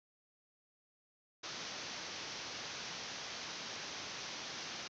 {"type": "low-pass noise", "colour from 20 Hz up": "white", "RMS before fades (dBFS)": -45, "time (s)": [1.43, 4.88], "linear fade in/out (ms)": 10, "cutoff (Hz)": 6300, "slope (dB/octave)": 96, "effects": ["high-pass 100 Hz 12 dB/octave"]}